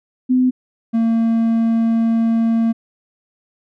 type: tone pair in turn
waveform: sine / triangle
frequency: 254.1 / 227.8 Hz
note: B3 / A#3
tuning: +49 / -40 cents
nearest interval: major second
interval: 189 cents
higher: first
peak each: -11 dBFS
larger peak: neither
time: 0.29-0.51 / 0.93-2.73 s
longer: second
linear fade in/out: 20 ms
effects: none